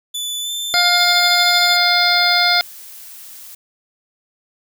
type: tone with pitch glide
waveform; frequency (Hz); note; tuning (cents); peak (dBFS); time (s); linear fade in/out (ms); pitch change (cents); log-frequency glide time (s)
sawtooth; 3483 to 3548; A7 to A7; -18 to +14; -19; 0.14-1.77; 10; +32; 0.41-0.5
type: harmonic tone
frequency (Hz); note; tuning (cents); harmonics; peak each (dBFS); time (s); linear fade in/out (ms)
707; F5; +21; 1 / 2 / 3 / 5 / 6 / 7; -19 / -19 / -19 / -19 / -19 / -19; 0.74-2.61; 0
type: noise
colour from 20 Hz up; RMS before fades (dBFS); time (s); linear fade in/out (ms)
blue; -37; 0.97-3.55; 5
effects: none